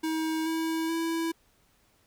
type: tone with pitch steps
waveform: square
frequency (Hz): 318.5 / 323.9 / 329.4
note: D#4 / E4 / E4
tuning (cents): +41 / -30 / -1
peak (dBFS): -28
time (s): 0.03-1.32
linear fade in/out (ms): 10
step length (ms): 430
effects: pink hiss -66 dBFS RMS until 2.06 s